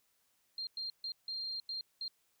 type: tone bursts at uneven times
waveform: sine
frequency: 4191 Hz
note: C8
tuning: 2 cents sharp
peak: -37 dBFS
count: 6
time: 0.58-0.67 / 0.77-0.9 / 1.04-1.12 / 1.28-1.6 / 1.69-1.81 / 2.01-2.08 s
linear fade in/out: 2 ms
effects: white hiss -75 dBFS RMS until 2.4 s